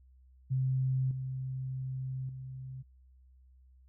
sine tone with level steps, 130.81 Hz, C3, in tune, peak -27 / -34 / -40 dBFS, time 0.5-2.83 s, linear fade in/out 20 ms, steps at 1.11 / 2.29 s, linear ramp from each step 2 ms, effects added 64 Hz sine -57 dBFS peak until 3.88 s

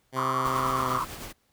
10% pulse tone with pitch glide, 130.81 to 128.49 Hz, C3 to C3, 0 to -31 cents, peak -22 dBFS, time 0.12-1.01 s, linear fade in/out 50 ms, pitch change -31 cents, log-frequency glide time 0.77-0.88 s
pink band-pass noise, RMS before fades -28 dBFS, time 0.16-1.05 s, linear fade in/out 10 ms, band 1000 to 1300 Hz, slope 96 dB/octave
pink noise with tremolo, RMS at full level -38 dBFS, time 0.44-1.33 s, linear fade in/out 20 ms, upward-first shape sine, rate 9.1 Hz, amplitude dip 40%
effects pink hiss -69 dBFS RMS until 1.52 s

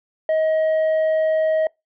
sine tone with tanh clipping, 632 Hz, D#5, 27 cents sharp, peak -17 dBFS, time 0.29-1.67 s, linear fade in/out 2 ms, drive 4 dB, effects noise-tail reverb RT60 0.2 s tail -25 dB re dry

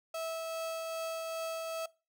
35% pulse tone with tremolo, 652 Hz, E5, 19 cents flat, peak -33 dBFS, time 0.14-1.86 s, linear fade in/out 5 ms, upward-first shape triangle, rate 2.5 Hz, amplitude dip 25%, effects noise-tail reverb RT60 0.3 s tail -21 dB re dry

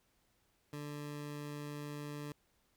20% pulse tone, 146.83 Hz, D3, in tune, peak -37 dBFS, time 0.73-2.32 s, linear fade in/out 2 ms, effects pink hiss -75 dBFS RMS until 2.76 s

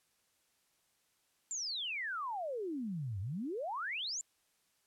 sine exponential two-way sweep, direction down then up, 7459 to 90.3 to 7459 Hz, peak -36 dBFS, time 1.51-4.21 s, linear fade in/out 0 ms, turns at 3.2 s, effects white hiss -75 dBFS RMS until 4.86 s + low-pass 12000 Hz 12 dB/octave

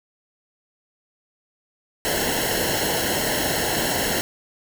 pink noise with comb filter, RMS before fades -23 dBFS, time 2.05-4.21 s, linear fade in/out 0 ms, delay 0.83 ms, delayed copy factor -0.8, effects none

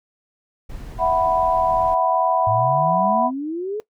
brown noise, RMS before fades -34 dBFS, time 0.69-1.95 s, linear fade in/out 10 ms
sine chord, E suspended second, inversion none, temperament just, 659.3 / 741.7 / 988.9 Hz, E5 / F#5 / B5, 0 / +4 / +2 cents, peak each -20 dBFS, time 0.98-3.31 s, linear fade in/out 50 ms
sine exponential sweep, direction up, 105 to 437.1 Hz, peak -23 dBFS, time 2.47-3.8 s, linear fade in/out 0 ms
effects noise-tail reverb RT60 0.1 s tail -20 dB re dry

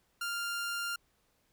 sawtooth tone, 1396.9 Hz, F6, in tune, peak -30 dBFS, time 0.21-0.96 s, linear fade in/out 5 ms, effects pink hiss -73 dBFS RMS until 1.52 s

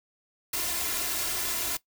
white noise with comb filter, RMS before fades -30 dBFS, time 0.53-1.77 s, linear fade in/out 5 ms, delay 2.9 ms, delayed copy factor +0.7, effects noise-tail reverb RT60 0.1 s tail -18 dB re dry

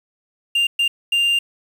triangle tone bursts at uneven times, 2794 Hz, F7, in tune, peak -13 dBFS, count 3, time 0.55-0.67 / 0.79-0.88 / 1.12-1.39 s, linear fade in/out 5 ms, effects 7-bit

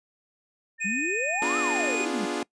sine tone with tremolo, 1800 Hz, A6, 39 cents sharp, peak -31 dBFS, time 0.78-1.94 s, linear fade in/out 50 ms, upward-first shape sine, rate 16 Hz, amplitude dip 25%
square tone with pitch glide, 2489 to 2469 Hz, D#7 to D#7, 0 to -14 cents, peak -28 dBFS, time 0.8-2.06 s, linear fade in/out 20 ms, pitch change -14 cents, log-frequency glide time 1.22-1.45 s
sine exponential two-way sweep, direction up then down, 185 to 1327 to 185 Hz, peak -29 dBFS, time 0.84-2.26 s, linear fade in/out 20 ms, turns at 1.58 s
sawtooth chord, B diminished seventh, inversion none, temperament equal, 246.9 / 293.7 / 349.2 / 415.3 Hz, B3 / D4 / F4 / Ab4, 0 / 0 / 0 / 0 cents, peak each -31 / -28 / -28 / -30 dBFS, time 1.42-2.43 s, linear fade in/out 2 ms
effects noise-tail reverb RT60 0.1 s tail -23 dB re dry + resampled to 22050 Hz

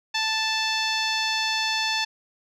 10% pulse tone with low-pass filter, 880 Hz, A5, in tune, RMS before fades -25 dBFS, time 0.14-2.05 s, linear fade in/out 10 ms, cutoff 5300 Hz, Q 1.4, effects none

